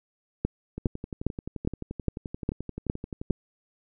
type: two click trains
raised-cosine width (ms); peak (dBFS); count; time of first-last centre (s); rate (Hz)
3; -21 / -11; 30 / 8; 0.78-3.302 / 0.45-3.307; 11.5 / 2.45
effects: none